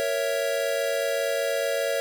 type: chord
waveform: square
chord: A# diminished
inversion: none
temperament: equal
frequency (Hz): 466.2 / 554.4 / 659.3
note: A#4 / C#5 / E5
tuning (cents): 0 / 0 / 0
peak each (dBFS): -31 / -27 / -30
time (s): 0-2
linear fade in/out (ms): 0
effects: none